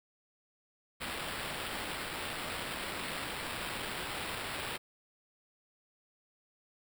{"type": "noise with sample-and-hold", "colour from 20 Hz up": "violet", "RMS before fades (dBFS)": -39, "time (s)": [1, 4.78], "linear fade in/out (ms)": 20, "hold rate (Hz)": 6300, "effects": []}